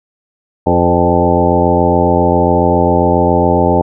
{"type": "harmonic tone with a mistuned harmonic", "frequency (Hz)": 87.31, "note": "F2", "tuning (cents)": 0, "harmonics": [1, 2, 3, 4, 5, 6, 7, 9, 10], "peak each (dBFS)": [-17, -17, -17, -17, -17, -17, -17, -17, -17], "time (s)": [0.66, 3.82], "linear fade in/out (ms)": 10, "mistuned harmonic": 6, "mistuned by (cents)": -20, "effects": []}